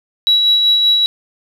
sine tone with tremolo, 3900 Hz, B7, 23 cents flat, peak -7 dBFS, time 0.27-1.06 s, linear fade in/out 0 ms, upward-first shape sine, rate 5.2 Hz, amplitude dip 35%, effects tanh soft clip ceiling -3 dBFS + 7-bit

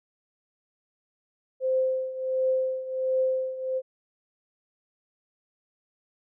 sine tone with tremolo, 520 Hz, C5, 11 cents flat, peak -20 dBFS, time 1.6-3.82 s, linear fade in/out 50 ms, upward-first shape triangle, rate 1.4 Hz, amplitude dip 80%, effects none

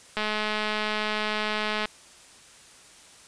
click train, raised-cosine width 0.3 ms, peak -12 dBFS, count 360, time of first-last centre 0.17-1.855 s, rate 213 Hz, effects white hiss -51 dBFS RMS until 3.27 s + resampled to 22050 Hz

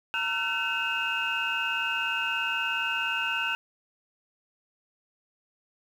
sine tone cluster, 919 / 1360 / 1517 / 2580 / 2801 Hz, A#5 / F6 / F#6 / E7 / F7, -25 / -46 / +43 / -38 / +4 cents, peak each -35 / -35 / -30 / -31 / -31 dBFS, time 0.14-3.55 s, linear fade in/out 0 ms, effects tanh soft clip ceiling -18 dBFS + 9-bit

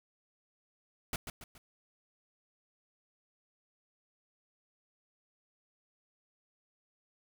pink noise with echo, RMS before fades -35 dBFS, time 1.13-1.16 s, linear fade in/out 2 ms, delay 140 ms, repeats 3, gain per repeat -7 dB, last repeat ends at 1.58 s, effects none

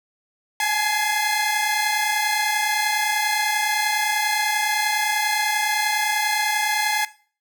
sawtooth tone cluster, 832 / 862 / 1677 / 2081 Hz, G#5 / A5 / G#6 / C7, +3 / -36 / +16 / -10 cents, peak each -22 dBFS, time 0.6-7.05 s, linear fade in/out 2 ms, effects noise-tail reverb RT60 0.4 s tail -17 dB re dry

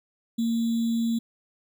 sine tone with sample-and-hold, 230 Hz, A#3, 23 cents flat, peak -22 dBFS, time 0.38-1.19 s, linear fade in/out 10 ms, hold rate 3675 Hz, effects none

